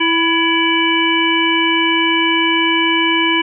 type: harmonic tone with a mistuned harmonic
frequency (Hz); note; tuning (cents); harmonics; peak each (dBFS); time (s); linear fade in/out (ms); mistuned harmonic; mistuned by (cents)
329.7; E4; 0; 1 / 3 / 5 / 7 / 9; -17 / -19 / -22 / -17 / -18; 0-3.42; 10; 5; +36
effects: none